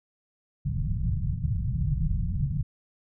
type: low-pass noise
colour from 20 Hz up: white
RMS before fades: -27 dBFS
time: 0.65-2.63 s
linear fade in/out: 10 ms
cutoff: 160 Hz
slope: 48 dB/octave
effects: none